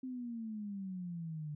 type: exponential sweep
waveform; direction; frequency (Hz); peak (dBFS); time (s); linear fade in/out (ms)
sine; down; 261.6 to 146.83; -39; 0.03-1.55; 5
effects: none